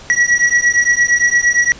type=beating tone pair; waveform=square; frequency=1924 / 1932.7 Hz; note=B6 / B6; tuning=-46 / -38 cents; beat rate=8.7 Hz; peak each=-14 dBFS; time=0.1-1.72 s; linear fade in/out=0 ms; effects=pink hiss -37 dBFS RMS until 1.79 s + resampled to 16000 Hz